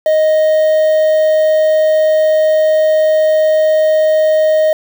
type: tone with quantisation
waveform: triangle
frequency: 622.3 Hz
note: D#5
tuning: in tune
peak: -6 dBFS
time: 0.06-4.73 s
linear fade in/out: 2 ms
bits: 5
effects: none